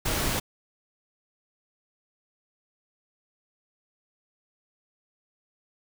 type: noise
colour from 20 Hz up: pink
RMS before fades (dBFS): -27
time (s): 0.05-0.4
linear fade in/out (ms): 10
effects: none